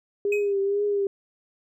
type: tone with vibrato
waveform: sine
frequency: 402.6 Hz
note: G4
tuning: 46 cents sharp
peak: -21 dBFS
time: 0.25-1.07 s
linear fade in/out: 2 ms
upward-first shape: triangle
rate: 2.1 Hz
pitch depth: 51 cents each way
type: tone with exponential decay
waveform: triangle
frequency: 2530 Hz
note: D#7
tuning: 28 cents sharp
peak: -22 dBFS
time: 0.32-0.53 s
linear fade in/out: 5 ms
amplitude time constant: 45 ms
effects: none